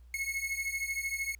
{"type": "beating tone pair", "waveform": "45% pulse", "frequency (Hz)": [2176, 2189], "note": ["C#7", "C#7"], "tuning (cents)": [-33, -22], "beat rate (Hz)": 13, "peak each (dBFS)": [-36, -35], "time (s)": [0.14, 1.35], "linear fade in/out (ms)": 2, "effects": ["added 60 Hz sine -51 dBFS peak until 1.39 s", "pink hiss -73 dBFS RMS until 1.39 s"]}